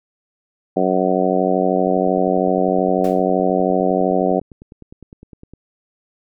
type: harmonic tone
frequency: 92.8 Hz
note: F#2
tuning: 6 cents sharp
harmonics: 2 / 3 / 4 / 5 / 6 / 7 / 8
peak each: -22 / -22 / -22 / -22 / -22 / -22 / -22 dBFS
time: 0.76-4.4 s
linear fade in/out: 10 ms
type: click train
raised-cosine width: 3 ms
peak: -26 dBFS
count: 37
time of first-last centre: 1.87-5.536 s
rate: 9.82 Hz
type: noise with exponential decay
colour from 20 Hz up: pink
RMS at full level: -33 dBFS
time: 3.04-3.28 s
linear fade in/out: 5 ms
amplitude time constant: 52 ms
effects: none